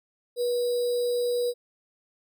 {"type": "tone with sample-and-hold", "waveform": "sine", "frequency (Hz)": 485.5, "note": "B4", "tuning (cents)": -30, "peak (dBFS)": -23, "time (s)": [0.36, 1.54], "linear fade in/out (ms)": 50, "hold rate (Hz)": 4410, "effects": []}